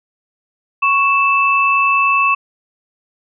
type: tone pair together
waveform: sine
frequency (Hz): 1107.4 / 2637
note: C#6 / E7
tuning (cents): -2 / 0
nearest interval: octave + minor third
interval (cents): 1502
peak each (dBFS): -13 / -14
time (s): 0.82-2.35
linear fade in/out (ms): 10
effects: none